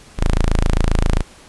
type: tone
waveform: sawtooth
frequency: 27.5 Hz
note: A0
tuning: in tune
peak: -9 dBFS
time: 0.17-1.24 s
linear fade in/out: 50 ms
effects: pink hiss -44 dBFS RMS until 1.48 s + resampled to 24000 Hz